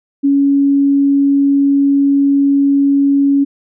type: tone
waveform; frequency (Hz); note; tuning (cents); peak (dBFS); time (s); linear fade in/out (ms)
sine; 279.4; C#4; +14; -8; 0.23-3.45; 20
effects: none